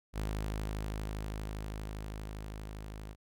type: tone with level ramp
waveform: sawtooth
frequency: 52.5 Hz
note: G#1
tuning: 19 cents sharp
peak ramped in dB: -29 to -39 dBFS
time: 0.13-3.16 s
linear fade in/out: 50 ms
effects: none